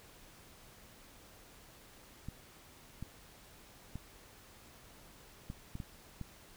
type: clicks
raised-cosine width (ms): 5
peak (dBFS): -29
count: 7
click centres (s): 2.286 / 3.026 / 3.956 / 5.501 / 5.754 / 5.802 / 6.213
effects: pink hiss -58 dBFS RMS until 6.56 s